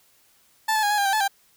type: tone with pitch steps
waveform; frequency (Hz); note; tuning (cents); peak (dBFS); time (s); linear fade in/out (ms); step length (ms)
30% pulse; 878 / 864 / 822 / 836 / 803 / 782 / 865 / 791; A5 / A5 / G#5 / G#5 / G5 / G5 / A5 / G5; -4 / -32 / -18 / +11 / +41 / -4 / -30 / +15; -17; 0.68-1.28; 10; 75
effects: white hiss -60 dBFS RMS until 1.56 s